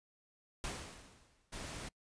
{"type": "noise with exponential decay", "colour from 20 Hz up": "pink", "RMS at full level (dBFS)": -39, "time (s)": [0.64, 1.52], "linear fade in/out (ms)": 0, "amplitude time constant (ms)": 190}
{"type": "noise", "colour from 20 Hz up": "pink", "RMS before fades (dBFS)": -45, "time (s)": [1.52, 1.89], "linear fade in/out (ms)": 10}
{"effects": ["noise-tail reverb RT60 0.1 s tail -24 dB re dry", "resampled to 22050 Hz"]}